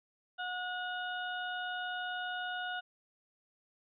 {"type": "harmonic tone", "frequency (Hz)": 727, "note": "F#5", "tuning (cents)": -31, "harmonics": [1, 2, 4, 5], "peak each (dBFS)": [-40, -38, -45, -48], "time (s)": [0.38, 2.81], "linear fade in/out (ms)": 20, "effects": []}